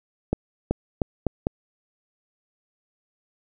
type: accelerating click train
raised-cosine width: 2 ms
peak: -8 dBFS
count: 5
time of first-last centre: 0.33-1.469 s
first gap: 380 ms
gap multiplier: 0.81
effects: none